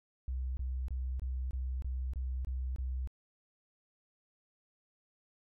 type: tone bursts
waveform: sine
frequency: 64 Hz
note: C2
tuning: 38 cents flat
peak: -33 dBFS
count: 9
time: 0.28-3.074 s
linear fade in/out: 0 ms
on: 290 ms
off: 23 ms
effects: none